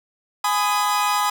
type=chord; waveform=40% pulse; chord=G# minor; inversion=none; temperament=equal with one note detuned; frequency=830.6 / 1004.5 / 1244.5 Hz; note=G#5 / B5 / D#6; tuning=0 / +29 / 0 cents; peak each=-22 dBFS; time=0.44-1.3 s; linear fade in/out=5 ms; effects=none

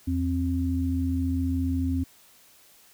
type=tone pair together; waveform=sine; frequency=83.2 / 264.1 Hz; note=E2 / C4; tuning=+17 / +16 cents; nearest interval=octave + minor sixth; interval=1999 cents; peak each=-26 dBFS; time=0.07-2.04 s; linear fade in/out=10 ms; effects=white hiss -56 dBFS RMS until 2.93 s

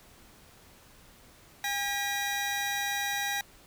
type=tone pair together; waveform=20% pulse; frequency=808 / 1927.3 Hz; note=G#5 / B6; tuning=-48 / -43 cents; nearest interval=octave + minor third; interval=1505 cents; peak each=-27 / -27 dBFS; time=1.64-3.41 s; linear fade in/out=2 ms; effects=pink hiss -56 dBFS RMS until 3.66 s

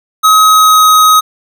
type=tone with pitch glide; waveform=square; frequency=1271 to 1262.9 Hz; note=D#6 to D#6; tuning=+36 to +25 cents; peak=-4 dBFS; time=0.23-1.21 s; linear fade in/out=20 ms; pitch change=-11 cents; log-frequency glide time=0.41-0.88 s; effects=none

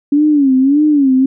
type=tone with vibrato; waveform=sine; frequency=280.9 Hz; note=C#4; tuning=23 cents sharp; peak=-7 dBFS; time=0.12-1.26 s; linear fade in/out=5 ms; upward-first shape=sine; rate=1.7 Hz; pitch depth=140 cents each way; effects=none

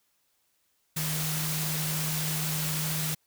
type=tone in noise; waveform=sine; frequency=155.56 Hz; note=D#3; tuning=in tune; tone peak=-31 dBFS; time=0.96-3.15 s; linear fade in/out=10 ms; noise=white; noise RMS=-32 dBFS; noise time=0.96-3.15 s; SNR=-2 dB; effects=white hiss -72 dBFS RMS until 3.26 s

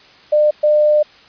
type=tone bursts at uneven times; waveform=sine; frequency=601 Hz; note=D5; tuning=40 cents sharp; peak=-9 dBFS; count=2; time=0.32-0.51 / 0.63-1.03 s; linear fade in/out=10 ms; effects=white hiss -45 dBFS RMS until 1.28 s + resampled to 11025 Hz

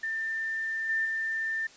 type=tone with level steps; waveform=sine; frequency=1791 Hz; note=A6; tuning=30 cents sharp; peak=-29 / -25 / -28 dBFS; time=0.03-1.67 s; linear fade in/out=5 ms; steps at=0.89 / 1.05 s; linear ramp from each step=5 ms; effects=white hiss -53 dBFS RMS until 1.76 s + resampled to 16000 Hz

